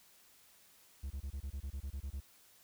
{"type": "tone bursts", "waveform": "triangle", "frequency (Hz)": 68.6, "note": "C#2", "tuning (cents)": -17, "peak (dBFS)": -36, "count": 12, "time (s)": [1.03, 2.204], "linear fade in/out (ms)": 10, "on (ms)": 74, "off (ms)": 26, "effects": ["white hiss -64 dBFS RMS until 2.63 s"]}